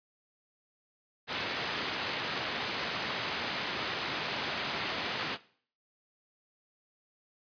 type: band-pass noise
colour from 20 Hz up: white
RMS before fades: -35 dBFS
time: 1.27-5.38 s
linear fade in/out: 50 ms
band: 110 to 3500 Hz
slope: 12 dB/octave
effects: noise-tail reverb RT60 0.5 s tail -18 dB re dry + resampled to 11025 Hz